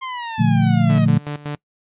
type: exponential sweep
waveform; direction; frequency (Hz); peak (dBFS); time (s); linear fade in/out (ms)
sawtooth; down; 1063 to 617; -22; 0.01-1.06; 20
type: chord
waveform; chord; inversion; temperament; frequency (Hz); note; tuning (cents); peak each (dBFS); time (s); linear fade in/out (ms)
sine; Bb major seventh; none; equal; 116.54 / 146.83 / 174.61 / 220; Bb2 / D3 / F3 / A3; 0 / 0 / 0 / 0; -18; 0.38-1.19; 20
type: tone with tremolo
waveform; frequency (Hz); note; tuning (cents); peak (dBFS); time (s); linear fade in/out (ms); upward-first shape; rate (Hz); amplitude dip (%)
sawtooth; 146.83; D3; 0; -20; 0.89-1.56; 10; square; 5.3; 80
effects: noise-tail reverb RT60 0.1 s tail -24 dB re dry + resampled to 8000 Hz